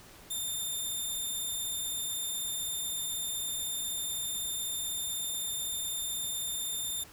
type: tone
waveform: 10% pulse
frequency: 3608 Hz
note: A7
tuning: 43 cents sharp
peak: -25 dBFS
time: 0.3-7.04 s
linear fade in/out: 10 ms
effects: pink hiss -53 dBFS RMS until 7.12 s